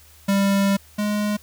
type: tone pair in turn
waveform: square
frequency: 197.7 / 208.4 Hz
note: G3 / G#3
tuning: +15 / +6 cents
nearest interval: minor second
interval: 91 cents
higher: second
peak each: -17 / -21 dBFS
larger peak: first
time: 0.28-0.77 / 0.98-1.37 s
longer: first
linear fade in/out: 10 ms
effects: added 77 Hz sine -51 dBFS peak until 1.42 s + white hiss -51 dBFS RMS until 1.42 s